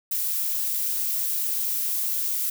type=noise; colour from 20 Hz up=violet; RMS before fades=-26 dBFS; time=0.11-2.5 s; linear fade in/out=5 ms; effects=none